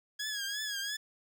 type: tone with vibrato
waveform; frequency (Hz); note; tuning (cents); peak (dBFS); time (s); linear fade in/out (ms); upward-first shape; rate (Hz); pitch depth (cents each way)
15% pulse; 1661.2; G#6; 0; -28; 0.19-0.97; 10; triangle; 2.9; 88
effects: none